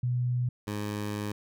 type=tone pair in turn; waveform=sine / 15% pulse; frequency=123.47 / 104.04 Hz; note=B2 / G#2; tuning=0 / +4 cents; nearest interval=minor third; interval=296 cents; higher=first; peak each=-25 dBFS; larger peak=neither; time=0.03-0.49 / 0.67-1.32 s; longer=second; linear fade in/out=5 ms; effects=none